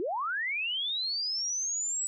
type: linear sweep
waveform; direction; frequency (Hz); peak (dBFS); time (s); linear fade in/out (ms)
sine; up; 317.3 to 7902; -29; 0-2.07; 0
effects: none